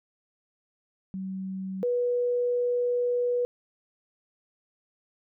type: tone pair in turn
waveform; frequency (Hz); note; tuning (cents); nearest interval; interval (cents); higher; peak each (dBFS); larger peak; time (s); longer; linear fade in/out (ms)
sine; 190 / 488; F#3 / B4; +46 / -21; octave + major third; 1633; second; -31 / -23; second; 1.14-1.83 / 1.83-3.45; second; 0
effects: none